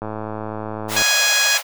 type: click train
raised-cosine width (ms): 1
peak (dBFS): -14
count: 109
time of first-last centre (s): 0.02-1.02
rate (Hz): 108
type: high-pass noise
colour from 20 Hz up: pink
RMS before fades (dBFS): -24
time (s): 0.88-1.63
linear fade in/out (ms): 50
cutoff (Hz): 530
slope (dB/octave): 96
type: harmonic tone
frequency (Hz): 830.6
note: G#5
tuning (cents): 0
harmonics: 2 / 3 / 4 / 5 / 6 / 7 / 8 / 9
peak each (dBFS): -20 / -22 / -23 / -24 / -25 / -25 / -26 / -27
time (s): 0.96-1.58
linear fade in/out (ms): 10
effects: none